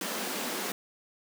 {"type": "high-pass noise", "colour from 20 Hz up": "pink", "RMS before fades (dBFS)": -34, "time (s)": [0.01, 0.72], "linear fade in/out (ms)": 2, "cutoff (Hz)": 180, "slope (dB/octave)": 96, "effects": []}